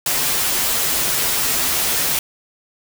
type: noise with comb filter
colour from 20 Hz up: white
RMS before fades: -19 dBFS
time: 0.06-2.19 s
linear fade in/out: 2 ms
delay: 9.8 ms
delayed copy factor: -0.6
effects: none